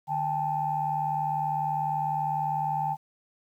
sine tone cluster, 150.7 / 796 / 876 Hz, D3 / G5 / A5, +45 / +26 / -8 cents, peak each -34 / -28 / -29 dBFS, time 0.07-2.97 s, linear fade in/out 50 ms, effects tanh soft clip ceiling -16 dBFS + 10-bit

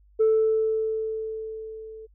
sine tone with level ramp, 440 Hz, A4, in tune, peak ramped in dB -14 to -39 dBFS, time 0.19-2.07 s, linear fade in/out 20 ms, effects tanh soft clip ceiling -14 dBFS + added 50 Hz sine -54 dBFS peak until 2.14 s

